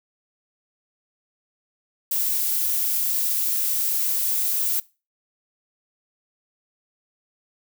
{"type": "noise", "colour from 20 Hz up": "violet", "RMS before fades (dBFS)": -23, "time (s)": [2.11, 4.8], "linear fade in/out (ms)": 5, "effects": ["noise-tail reverb RT60 0.3 s tail -21 dB re dry"]}